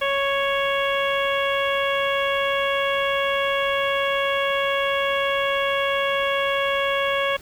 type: harmonic tone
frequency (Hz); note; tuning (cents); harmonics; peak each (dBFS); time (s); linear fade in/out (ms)
554.4; C#5; 0; 1 / 2 / 3 / 4 / 5 / 6; -23 / -26 / -28 / -29 / -30 / -31; 0.01-7.37; 10
effects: pink hiss -46 dBFS RMS until 7.41 s